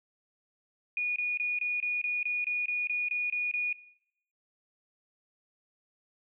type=tone bursts; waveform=sine; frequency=2453 Hz; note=D#7; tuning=25 cents flat; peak=-27 dBFS; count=13; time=0.97-3.728 s; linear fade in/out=2 ms; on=190 ms; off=24 ms; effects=noise-tail reverb RT60 0.7 s tail -18 dB re dry